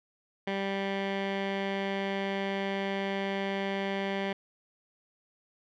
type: tone with low-pass filter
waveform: 15% pulse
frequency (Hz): 196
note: G3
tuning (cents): 0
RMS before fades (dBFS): -32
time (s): 0.47-4.33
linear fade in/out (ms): 5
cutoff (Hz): 2700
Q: 2.1
effects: none